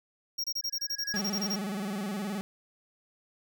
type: tone bursts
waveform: square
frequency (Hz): 5588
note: F8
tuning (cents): 0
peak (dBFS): -30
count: 14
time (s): 0.38-1.559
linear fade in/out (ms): 10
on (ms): 61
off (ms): 25
type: tone with exponential growth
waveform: triangle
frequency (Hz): 1662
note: G#6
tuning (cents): +1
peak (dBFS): -30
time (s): 0.62-1.18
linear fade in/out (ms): 5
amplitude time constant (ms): 120
type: tone with vibrato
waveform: 40% pulse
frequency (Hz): 199.9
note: G3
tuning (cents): +34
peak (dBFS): -31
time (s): 1.14-2.41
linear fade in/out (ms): 0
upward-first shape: square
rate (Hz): 19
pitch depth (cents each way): 100
effects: none